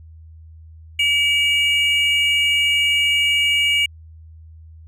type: tone pair together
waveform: triangle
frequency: 2292 / 2859 Hz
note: D7 / F7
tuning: -43 / +40 cents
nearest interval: major third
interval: 383 cents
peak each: -16 dBFS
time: 0.99-3.86 s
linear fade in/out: 5 ms
effects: added 80 Hz sine -39 dBFS peak until 4.87 s